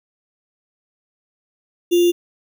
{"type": "tone with sample-and-hold", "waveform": "sine", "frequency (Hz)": 349.2, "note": "F4", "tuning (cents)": 0, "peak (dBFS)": -11, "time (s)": [1.91, 2.12], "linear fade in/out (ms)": 20, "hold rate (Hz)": 3150, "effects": []}